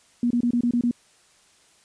sine tone bursts, 240.1 Hz, B3, 49 cents flat, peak -18 dBFS, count 7, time 0.23-0.911 s, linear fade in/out 2 ms, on 75 ms, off 26 ms, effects white hiss -58 dBFS RMS until 1.84 s + resampled to 22050 Hz

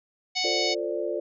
harmonic tone, 740 Hz, F#5, in tune, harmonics 1 / 3 / 4 / 5 / 6 / 7 / 8 / 9, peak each -34 / -31 / -35 / -32 / -30 / -31 / -42 / -39 dBFS, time 0.35-0.75 s, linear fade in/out 20 ms
sine chord, D minor seventh, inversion first, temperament equal with one note detuned, 349.2 / 446.7 / 523.3 / 587.3 Hz, F4 / A4 / C5 / D5, 0 / +26 / 0 / 0 cents, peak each -31 / -32 / -34 / -31 dBFS, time 0.44-1.2 s, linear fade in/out 5 ms
effects none

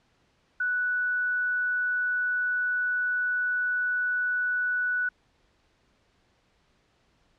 sine tone, 1480 Hz, F#6, in tune, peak -24 dBFS, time 0.6-5.09 s, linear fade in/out 5 ms, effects pink hiss -67 dBFS RMS until 7.38 s + low-pass 5000 Hz 12 dB/octave

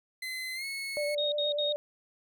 30% pulse tone with pitch glide, 2045 to 2192 Hz, C7 to C#7, -40 to -20 cents, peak -32 dBFS, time 0.22-1.15 s, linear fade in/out 5 ms, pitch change +120 cents, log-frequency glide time 0.54-0.65 s
sine tone with vibrato, 587.3 Hz, D5, in tune, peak -29 dBFS, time 0.97-1.76 s, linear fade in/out 0 ms, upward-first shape triangle, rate 8.4 Hz, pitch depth 24 cents each way
sine tone bursts, 3729 Hz, A#7, in tune, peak -29 dBFS, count 3, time 1.18-1.724 s, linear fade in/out 2 ms, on 140 ms, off 62 ms
effects none

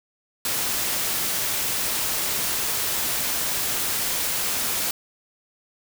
white noise, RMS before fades -25 dBFS, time 0.45-4.91 s, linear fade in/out 2 ms, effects none

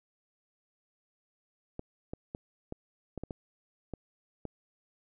clicks, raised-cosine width 2 ms, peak -24 dBFS, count 9, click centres 1.794 / 2.135 / 2.349 / 2.724 / 3.177 / 3.236 / 3.308 / 3.937 / 4.453 s, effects none

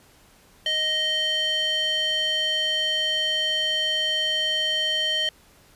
square tone with band-pass filter, 622.3 Hz, D#5, in tune, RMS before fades -24 dBFS, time 0.66-5.29 s, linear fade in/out 2 ms, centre 2900 Hz, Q 5.1, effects pink hiss -55 dBFS RMS until 5.75 s + resampled to 32000 Hz

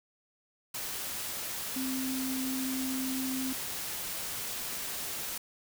sine tone in noise, 261.6 Hz, C4, in tune, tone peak -32 dBFS, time 1.76-3.53 s, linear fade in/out 5 ms, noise white, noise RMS -37 dBFS, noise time 0.74-5.38 s, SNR +2 dB, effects none

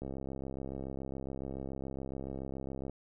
click train, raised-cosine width 2 ms, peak -27 dBFS, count 194, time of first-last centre 0.02-2.896 s, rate 67.1 Hz, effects none

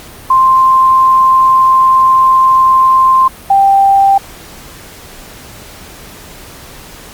sine tone pair in turn, 1048 / 787.3 Hz, C6 / G5, +2 / +7 cents, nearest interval perfect fourth, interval 495 cents, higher first, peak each -4 dBFS, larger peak neither, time 0.3-3.28 / 3.5-4.18 s, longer first, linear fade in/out 5 ms, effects pink hiss -33 dBFS RMS until 7.13 s + Opus 48 kbps

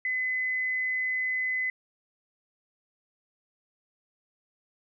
sine tone, 2025 Hz, B6, 43 cents sharp, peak -26 dBFS, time 0.05-1.7 s, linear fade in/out 2 ms, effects none

